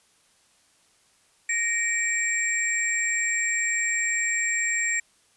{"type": "tone cluster", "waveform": "sine", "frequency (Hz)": [1863, 2318, 7490], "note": ["A#6", "D7", "A#8"], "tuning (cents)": [-2, -23, 7], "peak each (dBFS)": -27, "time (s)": [1.49, 5], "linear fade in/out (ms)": 5, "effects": ["white hiss -62 dBFS RMS until 5.36 s", "resampled to 24000 Hz"]}